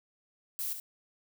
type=noise with echo; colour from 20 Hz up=violet; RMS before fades=-35 dBFS; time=0.59-0.73 s; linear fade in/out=0 ms; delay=69 ms; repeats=1; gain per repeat=-7 dB; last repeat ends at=0.799 s; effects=none